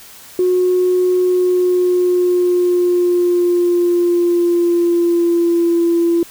sine tone with pitch glide, 363.9 to 339.5 Hz, F#4 to F4, -29 to -49 cents, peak -10 dBFS, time 0.39-6.23 s, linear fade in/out 2 ms, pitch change -120 cents, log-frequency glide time 1.2-5.83 s, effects tanh soft clip ceiling -6 dBFS + white hiss -39 dBFS RMS until 6.3 s

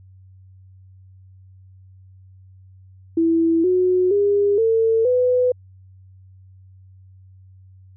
sine tone with pitch steps, 329.6 / 365.7 / 405.8 / 450.2 / 499.6 Hz, E4 / F#4 / G#4 / A4 / B4, 0 / -20 / -40 / +40 / +20 cents, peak -14 dBFS, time 3.17-5.52 s, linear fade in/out 5 ms, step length 470 ms, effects added 94 Hz sine -44 dBFS peak until 7.96 s

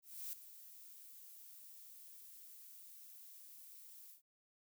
violet noise with ADSR envelope, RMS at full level -44 dBFS, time 0.02-4.22 s, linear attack 310 ms, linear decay 3 ms, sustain -13 dB, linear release 120 ms, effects none

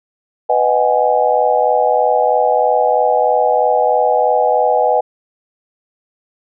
sine chord, G# minor seventh, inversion first, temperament just, 498.4 / 623 / 747.5 / 830.6 Hz, B4 / D#5 / F#5 / G#5, +16 / +2 / +17 / 0 cents, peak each -16 dBFS, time 0.49-5.01 s, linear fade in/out 10 ms, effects none

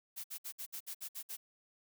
blue noise bursts, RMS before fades -43 dBFS, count 9, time 0.16-1.37 s, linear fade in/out 20 ms, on 82 ms, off 59 ms, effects none

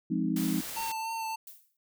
sine chord, F minor seventh, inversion none, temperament equal, 174.61 / 207.7 / 261.6 / 311.1 Hz, F3 / Ab3 / C4 / Eb4, 0 / 0 / 0 / 0 cents, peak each -32 dBFS, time 0.1-0.61 s, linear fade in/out 10 ms
white noise, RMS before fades -39 dBFS, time 0.36-0.92 s, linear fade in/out 5 ms
square tone with vibrato, 897 Hz, A5, 33 cents sharp, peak -33 dBFS, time 0.76-1.36 s, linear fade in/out 10 ms, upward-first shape triangle, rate 3.4 Hz, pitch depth 25 cents each way
violet noise with exponential decay, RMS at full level -43 dBFS, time 1.47-1.77 s, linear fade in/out 2 ms, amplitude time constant 65 ms
effects none

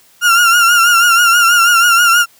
35% pulse tone with vibrato, 1396.9 Hz, F6, in tune, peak -5 dBFS, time 0.21-2.26 s, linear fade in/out 50 ms, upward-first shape triangle, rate 6.2 Hz, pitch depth 70 cents each way, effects white hiss -48 dBFS RMS until 2.39 s + high-pass 60 Hz 12 dB/octave

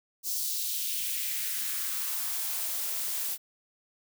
blue noise with high-pass filter sweep, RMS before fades -32 dBFS, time 0.23-3.38 s, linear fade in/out 50 ms, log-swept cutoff 5400 to 320 Hz, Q 1.8, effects none

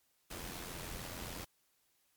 pink noise with amplitude modulation, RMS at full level -42 dBFS, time 0.3-1.45 s, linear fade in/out 10 ms, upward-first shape sine, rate 86.8 Hz, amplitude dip 55%, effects white hiss -75 dBFS RMS until 2.16 s + MP3 96 kbps

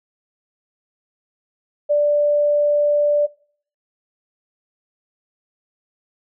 sine tone, 587.3 Hz, D5, in tune, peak -13 dBFS, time 1.89-3.27 s, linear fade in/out 20 ms, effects noise-tail reverb RT60 0.5 s tail -21 dB re dry

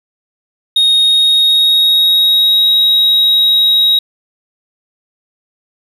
sine tone with pitch glide, 3729 to 3807 Hz, A#7 to A#7, 0 to +36 cents, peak -4 dBFS, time 0.76-3.99 s, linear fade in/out 5 ms, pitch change +36 cents, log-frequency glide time 0.99-2.7 s, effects tanh soft clip ceiling -6 dBFS + 7-bit

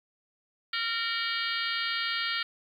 harmonic tone with a mistuned harmonic, 460.1 Hz, A#4, 23 cents flat, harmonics 3 / 4 / 5 / 6 / 7 / 8 / 9 / 10, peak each -34 / -35 / -36 / -37 / -37 / -38 / -39 / -39 dBFS, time 0.73-2.43 s, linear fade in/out 5 ms, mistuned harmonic 6, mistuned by +70 cents, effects 10-bit

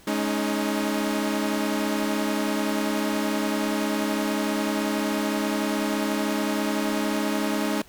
sawtooth chord, Ab suspended fourth, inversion none, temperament equal with one note detuned, 210.9 / 277.2 / 311.1 Hz, Ab3 / Db4 / Eb4, +27 / 0 / 0 cents, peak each -23 / -25 / -24 dBFS, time 0.07-7.82 s, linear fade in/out 5 ms, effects pink hiss -52 dBFS RMS until 7.88 s

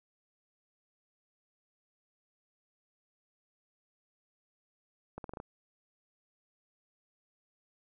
accelerating click train, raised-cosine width 1 ms, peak -27 dBFS, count 6, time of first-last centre 5.18-5.401 s, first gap 62 ms, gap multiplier 0.83, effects none

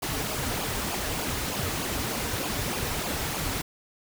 pink noise with flanger, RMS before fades -30 dBFS, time 0.02-3.62 s, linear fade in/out 10 ms, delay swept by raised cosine 0.51 to 6.01 ms, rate 3.3 Hz, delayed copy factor -0.65, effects none

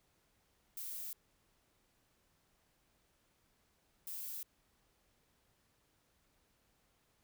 violet noise bursts at uneven times, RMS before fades -44 dBFS, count 2, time 0.77-1.13 / 4.07-4.43 s, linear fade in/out 2 ms, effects pink hiss -75 dBFS RMS until 7.23 s

